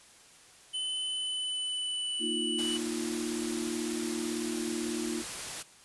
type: tone with pitch glide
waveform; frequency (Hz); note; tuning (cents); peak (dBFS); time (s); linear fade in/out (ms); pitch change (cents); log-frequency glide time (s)
square; 3026 to 2964; F#7 to F#7; +38 to +2; -32; 0.73-2.78; 20; -36; 1.04-2.42
type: chord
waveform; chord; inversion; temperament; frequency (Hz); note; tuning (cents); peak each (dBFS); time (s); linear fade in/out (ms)
sine; Bb suspended fourth; none; equal; 233.1 / 311.1 / 349.2; Bb3 / Eb4 / F4; 0 / 0 / 0; -36; 2.19-5.24; 50
type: noise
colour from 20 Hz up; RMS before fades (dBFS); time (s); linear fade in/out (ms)
white; -38; 2.58-5.63; 10
effects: white hiss -56 dBFS RMS until 5.84 s + resampled to 24000 Hz